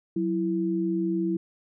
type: tone pair together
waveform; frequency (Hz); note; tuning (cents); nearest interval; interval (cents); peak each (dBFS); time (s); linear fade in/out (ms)
sine; 185 / 331.4; F#3 / E4; 0 / +9; minor seventh; 1009; -28 / -25; 0.16-1.37; 5
effects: none